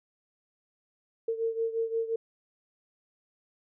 sine beating tone pair, 452.8 / 458.5 Hz, A4 / A#4, +50 / -29 cents, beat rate 5.7 Hz, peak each -29 / -33 dBFS, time 1.28-2.16 s, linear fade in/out 5 ms, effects none

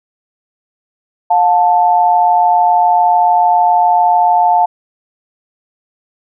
sine tone pair together, 714 / 881 Hz, F5 / A5, +38 / +2 cents, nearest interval major third, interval 364 cents, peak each -10 dBFS, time 1.3-4.66 s, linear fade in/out 10 ms, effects none

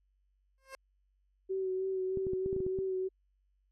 15% pulse tone with exponential growth, 533 Hz, C5, 32 cents sharp, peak -35 dBFS, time 0.58-0.75 s, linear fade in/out 0 ms, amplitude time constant 35 ms
sine tone with vibrato, 378 Hz, F#4, 37 cents sharp, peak -31 dBFS, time 1.49-3.09 s, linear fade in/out 20 ms, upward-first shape sine, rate 3.2 Hz, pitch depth 24 cents each way
clicks, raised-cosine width 3 ms, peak -27 dBFS, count 9, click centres 2.173 / 2.268 / 2.334 / 2.461 / 2.529 / 2.564 / 2.604 / 2.665 / 2.788 s
effects added 48 Hz sine -70 dBFS peak until 3.71 s + AAC 32 kbps

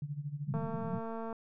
sine tone with tremolo, 145.3 Hz, D3, 18 cents flat, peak -33 dBFS, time 0.02-0.67 s, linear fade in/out 2 ms, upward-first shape sine, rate 13 Hz, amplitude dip 80%
pink band-pass noise, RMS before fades -38 dBFS, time 0.46-1.01 s, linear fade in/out 50 ms, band 130 to 190 Hz, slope 48 dB/octave
click train, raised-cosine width 1 ms, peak -28 dBFS, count 179, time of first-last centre 0.54-1.328 s, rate 226 Hz
effects none

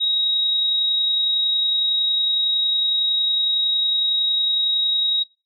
sine tone with amplitude modulation, 3800 Hz, A#7, 33 cents sharp, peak -16 dBFS, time 0-5.24 s, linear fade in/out 20 ms, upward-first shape sine, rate 30.9 Hz, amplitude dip 25%, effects noise-tail reverb RT60 0.3 s tail -24 dB re dry

